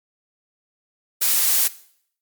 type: noise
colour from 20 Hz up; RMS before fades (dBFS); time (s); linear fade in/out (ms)
blue; -18; 1.21-1.68; 10
effects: noise-tail reverb RT60 0.6 s tail -17 dB re dry + MP3 96 kbps